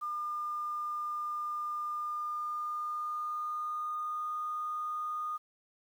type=tone with pitch glide; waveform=sine; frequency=1205 to 1228.2 Hz; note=D6 to D#6; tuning=+44 to -23 cents; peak=-33 dBFS; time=0.01-5.38 s; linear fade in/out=20 ms; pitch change=+33 cents; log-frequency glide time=1.87-4.3 s; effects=10-bit